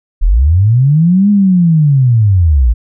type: linear two-way sweep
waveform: sine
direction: up then down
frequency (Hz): 32.73 to 208.3 to 52.2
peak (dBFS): -5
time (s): 0.21-2.74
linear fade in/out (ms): 20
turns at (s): 1.3
effects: none